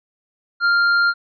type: tone with tanh clipping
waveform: sine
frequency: 1396.9 Hz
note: F6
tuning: in tune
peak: -15 dBFS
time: 0.6-1.14 s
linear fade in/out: 50 ms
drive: 11 dB
effects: resampled to 11025 Hz